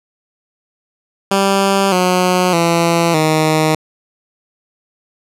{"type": "tone with pitch steps", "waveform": "10% pulse", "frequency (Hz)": [196, 181.82, 168.67, 156.47], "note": ["G3", "F#3", "E3", "D#3"], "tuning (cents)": [0, -30, 40, 10], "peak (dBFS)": -3, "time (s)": [1.31, 3.75], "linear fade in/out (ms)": 5, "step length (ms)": 610, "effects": ["low-pass 12000 Hz 12 dB/octave"]}